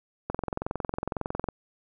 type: click train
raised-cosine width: 1 ms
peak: -15 dBFS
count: 27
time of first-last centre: 0.3-1.487 s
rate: 21.9 Hz
effects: none